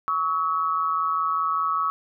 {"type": "tone pair together", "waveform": "sine", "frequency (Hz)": [1124, 1289], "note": ["C#6", "E6"], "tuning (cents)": [24, -39], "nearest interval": "major second", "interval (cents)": 237, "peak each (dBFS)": -24, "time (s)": [0.08, 1.9], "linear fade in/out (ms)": 0, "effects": []}